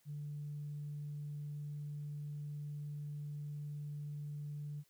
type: tone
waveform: sine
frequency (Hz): 146.83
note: D3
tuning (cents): 0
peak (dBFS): -40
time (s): 0.05-4.84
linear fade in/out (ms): 50
effects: tanh soft clip ceiling -36 dBFS + white hiss -73 dBFS RMS until 4.89 s